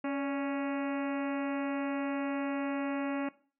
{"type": "harmonic tone with a mistuned harmonic", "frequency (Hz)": 277.2, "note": "C#4", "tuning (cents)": 0, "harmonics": [1, 2, 3, 4, 5, 6, 7, 8, 9, 10], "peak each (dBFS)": [-32, -38, -42, -44, -46, -48, -49, -50, -51, -52], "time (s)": [0.04, 3.29], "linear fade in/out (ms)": 5, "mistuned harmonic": 2, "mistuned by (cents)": 56, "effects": ["noise-tail reverb RT60 0.4 s tail -18 dB re dry"]}